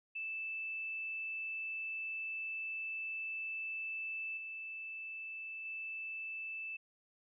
sine tone with level steps, 2637 Hz, E7, in tune, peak -38 / -42 / -40 dBFS, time 0.15-6.77 s, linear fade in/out 10 ms, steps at 4.37 / 5.65 s, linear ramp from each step 5 ms, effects none

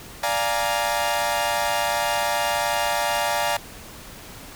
sawtooth chord, Bb dominant seventh, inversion first, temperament equal, 587.3 / 698.5 / 830.6 / 932.3 Hz, D5 / F5 / Ab5 / Bb5, 0 / 0 / 0 / 0 cents, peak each -23 dBFS, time 0.23-3.57 s, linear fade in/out 5 ms, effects pink hiss -41 dBFS RMS until 4.55 s

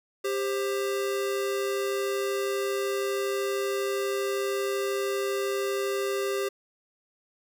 square tone pair together, 396.3 / 529 Hz, G4 / C5, +19 / +19 cents, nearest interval perfect fourth, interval 500 cents, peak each -28 / -34 dBFS, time 0.24-6.49 s, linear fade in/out 10 ms, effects none

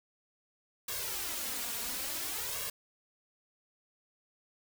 white noise with flanger, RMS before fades -37 dBFS, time 0.88-2.7 s, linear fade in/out 5 ms, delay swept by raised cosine 1.8 to 4.3 ms, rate 0.57 Hz, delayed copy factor +0.85, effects none

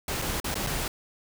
pink noise with dropouts, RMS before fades -30 dBFS, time 0.08-0.88 s, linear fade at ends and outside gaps 2 ms, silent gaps 0.217-0.22 / 0.401-0.443 / 0.543-0.554 / 0.666-0.67 s, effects none

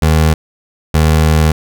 25% pulse tone pair in turn, 78.7 / 78.2 Hz, D#2 / D#2, +20 / +9 cents, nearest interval unison, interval 11 cents, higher first, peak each -4 dBFS, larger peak neither, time 0.02-0.34 / 0.94-1.52 s, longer second, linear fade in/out 5 ms, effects none

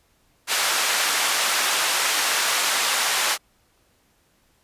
pink band-pass noise, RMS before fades -22 dBFS, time 0.47-3.38 s, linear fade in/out 50 ms, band 1000 to 11000 Hz, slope 12 dB/octave, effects pink hiss -63 dBFS RMS until 4.63 s + resampled to 32000 Hz

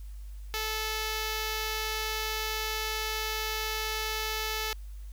5% pulse tone, 435.5 Hz, A4, 18 cents flat, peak -19 dBFS, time 0.54-4.73 s, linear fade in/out 0 ms, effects added 50 Hz sine -39 dBFS peak until 5.12 s + white hiss -62 dBFS RMS until 5.12 s

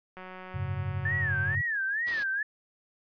click train, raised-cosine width 0.5 ms, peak -29 dBFS, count 256, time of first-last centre 0.17-1.548 s, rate 185 Hz
sine chord, F# suspended second, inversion none, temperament just, 92.5 / 104.06 / 138.75 Hz, F#2 / G#2 / C#3, 0 / +4 / +2 cents, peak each -34 dBFS, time 0.54-1.62 s, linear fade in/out 10 ms
sine tone with vibrato, 1727 Hz, A6, 33 cents flat, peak -27 dBFS, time 1.05-2.43 s, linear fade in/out 5 ms, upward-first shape sine, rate 2.2 Hz, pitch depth 190 cents each way
white noise, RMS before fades -37 dBFS, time 2.06-2.24 s, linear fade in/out 20 ms
effects resampled to 11025 Hz

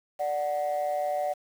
sine tone pair together, 587.3 / 740 Hz, D5 / F#5, 0 / 0 cents, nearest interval major third, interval 400 cents, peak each -27 dBFS, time 0.19-1.34 s, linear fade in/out 20 ms, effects tanh soft clip ceiling -22 dBFS + 8-bit

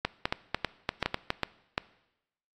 clicks, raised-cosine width 0.3 ms, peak -10 dBFS, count 12, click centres 0.05 / 0.255 / 0.325 / 0.546 / 0.647 / 0.891 / 1.027 / 1.06 / 1.144 / 1.304 / 1.433 / 1.779 s, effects noise-tail reverb RT60 0.9 s tail -20 dB re dry + AAC 48 kbps

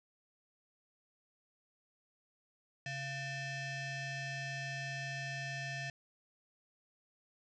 30% pulse ring-modulated tone, 825 Hz, G#5, 12 cents flat, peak -33 dBFS, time 2.86-5.9 s, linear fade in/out 2 ms, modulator 962 Hz, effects resampled to 16000 Hz + 11-bit

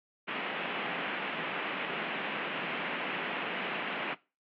white band-pass noise, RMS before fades -36 dBFS, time 0.27-4.15 s, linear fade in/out 20 ms, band 160 to 2900 Hz, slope 48 dB/octave, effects noise-tail reverb RT60 0.3 s tail -21 dB re dry + AAC 48 kbps

